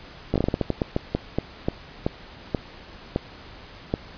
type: slowing click train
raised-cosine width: 2 ms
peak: -8 dBFS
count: 18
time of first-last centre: 0.34-3.939 s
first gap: 17 ms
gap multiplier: 1.27
effects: pink hiss -44 dBFS RMS until 4.17 s + resampled to 11025 Hz